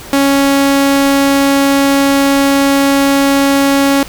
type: tone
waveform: sawtooth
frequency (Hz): 277.2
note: C#4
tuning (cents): 0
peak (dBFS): -4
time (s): 0.13-4.03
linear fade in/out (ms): 2
effects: pink hiss -31 dBFS RMS until 4.08 s